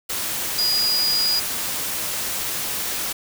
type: tone in noise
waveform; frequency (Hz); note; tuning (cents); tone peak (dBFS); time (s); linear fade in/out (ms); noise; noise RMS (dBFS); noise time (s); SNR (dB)
sine; 4894; D#8; -29; -18; 0.58-1.4; 10; white; -26; 0.09-3.13; +5
effects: none